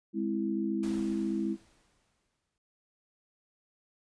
sine chord, Ab augmented, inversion none, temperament equal with one note detuned, 207.1 / 261.6 / 329.6 Hz, Ab3 / C4 / E4, -5 / 0 / 0 cents, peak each -32 / -36 / -32 dBFS, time 0.13-1.57 s, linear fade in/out 50 ms
pink noise with exponential decay, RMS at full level -45 dBFS, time 0.83-2.58 s, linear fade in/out 1 ms, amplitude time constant 380 ms
effects noise-tail reverb RT60 0.6 s tail -26 dB re dry + resampled to 22050 Hz

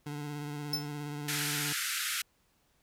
25% pulse tone with vibrato, 146.83 Hz, D3, in tune, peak -33 dBFS, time 0.06-1.73 s, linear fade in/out 5 ms, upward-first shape sine, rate 17 Hz, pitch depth 28 cents each way
45% pulse tone with exponential decay, 5274 Hz, E8, in tune, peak -26 dBFS, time 0.73-0.89 s, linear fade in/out 5 ms, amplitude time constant 34 ms
pink band-pass noise, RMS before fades -34 dBFS, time 1.28-2.22 s, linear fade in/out 5 ms, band 1300 to 14000 Hz, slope 96 dB/octave
effects pink hiss -71 dBFS RMS until 2.82 s

